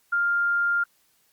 sine tone, 1400 Hz, F6, 4 cents sharp, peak -20 dBFS, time 0.12-0.84 s, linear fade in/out 10 ms, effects white hiss -65 dBFS RMS until 1.32 s + Opus 48 kbps

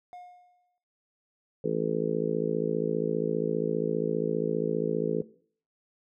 triangle tone with exponential decay, 717 Hz, F5, 45 cents sharp, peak -38 dBFS, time 0.13-0.78 s, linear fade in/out 0 ms, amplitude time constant 140 ms
harmonic tone, 55 Hz, A1, in tune, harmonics 3 / 4 / 5 / 6 / 7 / 8 / 9, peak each -34 / -36 / -37 / -36 / -34 / -29 / -33 dBFS, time 1.64-5.22 s, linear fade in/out 5 ms
effects noise-tail reverb RT60 0.5 s tail -18 dB re dry

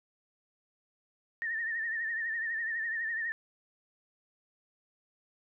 sine tone with vibrato, 1818 Hz, A#6, 44 cents flat, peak -31 dBFS, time 1.42-3.32 s, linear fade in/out 0 ms, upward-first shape sine, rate 12 Hz, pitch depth 64 cents each way, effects none

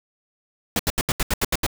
pink noise bursts, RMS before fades -21 dBFS, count 9, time 0.76-1.665 s, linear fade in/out 2 ms, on 33 ms, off 76 ms, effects none

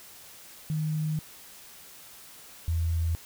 sine tone pair in turn, 155.1 / 82.71 Hz, D#3 / E2, -5 / +6 cents, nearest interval major seventh, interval 1089 cents, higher first, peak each -26 / -24 dBFS, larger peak second, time 0.7-1.19 / 2.68-3.15 s, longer first, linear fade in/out 0 ms, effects white hiss -49 dBFS RMS until 3.25 s

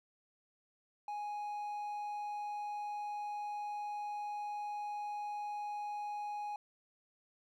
triangle tone, 830.6 Hz, G#5, in tune, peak -36 dBFS, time 1.08-6.56 s, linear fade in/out 2 ms, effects none

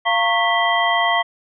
sine tone cluster, 693 / 916 / 1102 / 1974 / 3177 Hz, F5 / A#5 / C#6 / B6 / G7, -14 / -31 / -11 / -1 / +23 cents, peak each -20 / -22 / -22 / -20 / -24 dBFS, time 0.05-1.23 s, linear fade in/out 20 ms, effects none

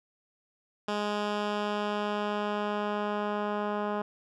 10% pulse tone with low-pass filter sweep, 207.7 Hz, G#3, in tune, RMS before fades -31 dBFS, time 0.88-4.02 s, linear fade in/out 5 ms, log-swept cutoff 4900 to 1500 Hz, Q 0.79, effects none

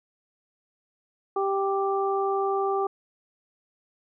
harmonic tone, 392 Hz, G4, in tune, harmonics 1 / 2 / 3, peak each -25 / -28 / -30 dBFS, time 1.36-2.87 s, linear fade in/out 5 ms, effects none

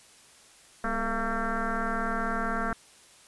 sine tone with frequency modulation, 689 Hz, F5, 24 cents flat, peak -26 dBFS, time 0.84-2.73 s, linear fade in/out 2 ms, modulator 223 Hz, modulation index 4.3, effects white hiss -55 dBFS RMS until 3.27 s + resampled to 24000 Hz

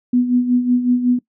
sine tone with tremolo, 246.8 Hz, B3, 1 cent flat, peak -10 dBFS, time 0.13-1.19 s, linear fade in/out 5 ms, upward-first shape sine, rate 5.4 Hz, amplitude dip 65%, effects noise-tail reverb RT60 0.1 s tail -20 dB re dry

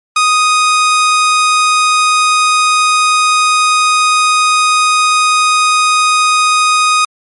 sawtooth tone, 1245 Hz, D#6, 1 cent sharp, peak -4 dBFS, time 0.16-7.05 s, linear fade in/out 5 ms, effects MP3 48 kbps

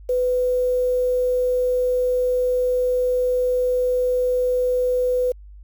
sine tone with quantisation, 500 Hz, B4, 21 cents sharp, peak -17 dBFS, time 0.09-5.32 s, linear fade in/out 5 ms, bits 7, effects added 50 Hz sine -39 dBFS peak until 5.63 s

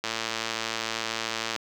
click train, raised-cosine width 0.2 ms, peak -11 dBFS, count 173, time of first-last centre 0.04-1.562 s, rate 113 Hz, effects high-pass 150 Hz 12 dB/octave + 7-bit

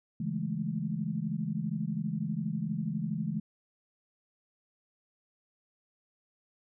sine chord, A major seventh, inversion first, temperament equal with one note detuned, 140.53 / 164.81 / 207.7 / 220 Hz, C#3 / E3 / G#3 / A3, +24 / 0 / 0 / 0 cents, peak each -38 / -34 / -35 / -38 dBFS, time 0.2-3.4 s, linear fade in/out 5 ms, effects none

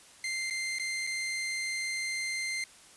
sawtooth tone with dropouts, 2089 Hz, C7, 3 cents flat, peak -28 dBFS, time 0.24-2.64 s, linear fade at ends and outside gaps 2 ms, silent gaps 0.5-0.507 / 0.786-0.796 / 1.068-1.072 s, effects white hiss -55 dBFS RMS until 2.96 s + resampled to 24000 Hz

